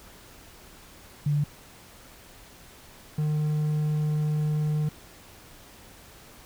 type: tone pair in turn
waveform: sine / triangle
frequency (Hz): 146.4 / 151.7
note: D3 / D#3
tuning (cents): -5 / -44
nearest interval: minor second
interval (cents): 61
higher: second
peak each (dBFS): -21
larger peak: neither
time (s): 1.26-1.44 / 3.18-4.89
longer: second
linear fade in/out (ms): 5
effects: pink hiss -50 dBFS RMS until 6.45 s

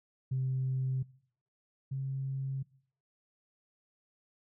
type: tone pair in turn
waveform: sine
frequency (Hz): 130.81 / 134.72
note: C3 / C#3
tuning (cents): 0 / -49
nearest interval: minor second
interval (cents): 51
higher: second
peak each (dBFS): -28 / -32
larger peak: first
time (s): 0.31-1.03 / 1.91-2.63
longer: neither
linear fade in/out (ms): 10
effects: noise-tail reverb RT60 0.6 s tail -22 dB re dry + tanh soft clip ceiling -25 dBFS

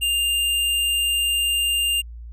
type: tone with sample-and-hold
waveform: sine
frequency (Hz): 2800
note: F7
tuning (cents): +4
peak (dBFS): -18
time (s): 0.01-2.02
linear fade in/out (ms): 20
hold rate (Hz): 11025
effects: added 58 Hz sine -34 dBFS peak until 2.32 s + resampled to 32000 Hz

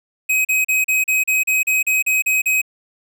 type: tone bursts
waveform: square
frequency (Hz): 2531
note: D#7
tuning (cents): +29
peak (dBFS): -15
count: 12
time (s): 0.29-2.617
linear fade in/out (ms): 10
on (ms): 160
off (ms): 37
effects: none

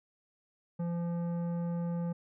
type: tone with tanh clipping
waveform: triangle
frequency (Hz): 171.4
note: F3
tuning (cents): -32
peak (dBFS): -33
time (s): 0.79-2.13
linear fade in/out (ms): 10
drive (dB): 16
effects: none

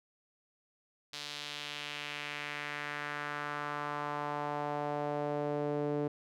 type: tone with band-pass filter sweep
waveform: sawtooth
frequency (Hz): 146.83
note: D3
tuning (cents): 0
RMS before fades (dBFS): -37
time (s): 1.13-6.08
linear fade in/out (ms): 5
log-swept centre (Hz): 4200 to 410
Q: 1.9
effects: none

